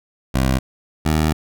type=tone pair in turn; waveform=15% pulse; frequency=65.41 / 77.79 Hz; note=C2 / D#2; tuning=0 / 0 cents; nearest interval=minor third; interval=300 cents; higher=second; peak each=-9 dBFS; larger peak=neither; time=0.34-0.59 / 1.05-1.33 s; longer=second; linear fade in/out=10 ms; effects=none